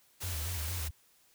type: noise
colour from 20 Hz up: white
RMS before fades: -40 dBFS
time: 0.2-0.89 s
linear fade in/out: 20 ms
type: tone with vibrato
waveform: sine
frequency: 82.41 Hz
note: E2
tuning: in tune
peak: -35 dBFS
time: 0.23-0.91 s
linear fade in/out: 10 ms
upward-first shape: square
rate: 4.4 Hz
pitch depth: 120 cents each way
effects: white hiss -66 dBFS RMS until 1.34 s